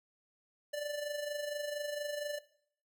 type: tone with amplitude modulation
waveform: square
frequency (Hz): 587.3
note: D5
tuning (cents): 0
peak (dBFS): -34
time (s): 0.73-2.39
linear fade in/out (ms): 10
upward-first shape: sine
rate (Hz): 24.3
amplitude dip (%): 55
effects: noise-tail reverb RT60 0.6 s tail -17 dB re dry